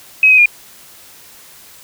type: tone with pitch steps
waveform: sine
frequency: 2544 / 2521 / 2421 Hz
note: D#7 / D#7 / D#7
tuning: +38 / +22 / -48 cents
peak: -5 dBFS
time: 0.23-0.458 s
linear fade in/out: 2 ms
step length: 76 ms
effects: white hiss -41 dBFS RMS until 1.83 s